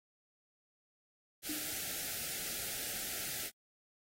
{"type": "band-stop noise", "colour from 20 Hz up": "white", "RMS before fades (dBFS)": -40, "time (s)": [1.42, 3.51], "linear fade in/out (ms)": 50, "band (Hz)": [830, 1300], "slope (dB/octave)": 96}
{"type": "tone with exponential decay", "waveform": "sine", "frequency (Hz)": 303.2, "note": "D#4", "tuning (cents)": -45, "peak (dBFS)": -37, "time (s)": [1.49, 1.9], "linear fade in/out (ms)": 5, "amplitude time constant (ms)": 87}
{"effects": ["AAC 48 kbps"]}